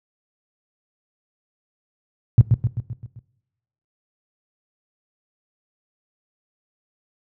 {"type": "tone with echo", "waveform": "sine", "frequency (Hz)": 116.54, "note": "A#2", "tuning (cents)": 0, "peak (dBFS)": -5, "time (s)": [2.38, 2.41], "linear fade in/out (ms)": 0, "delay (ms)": 130, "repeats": 6, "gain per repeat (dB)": -5, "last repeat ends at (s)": 3.19, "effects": ["noise-tail reverb RT60 1.0 s tail -21 dB re dry", "high-pass 60 Hz 12 dB/octave"]}